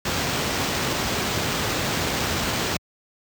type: noise with sample-and-hold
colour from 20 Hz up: pink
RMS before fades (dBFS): -24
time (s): 0.05-2.77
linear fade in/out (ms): 5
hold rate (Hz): 11025
effects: high-pass 80 Hz 12 dB/octave